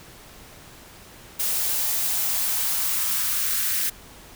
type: noise with high-pass filter sweep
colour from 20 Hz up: blue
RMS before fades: -24 dBFS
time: 1.39-3.9 s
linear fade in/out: 10 ms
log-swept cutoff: 440 to 1700 Hz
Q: 2
effects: pink hiss -46 dBFS RMS until 4.35 s